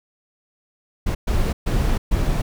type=noise bursts at uneven times; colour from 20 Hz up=brown; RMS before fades=-19 dBFS; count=4; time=1.06-1.15 / 1.27-1.53 / 1.66-1.98 / 2.11-2.42 s; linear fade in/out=10 ms; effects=none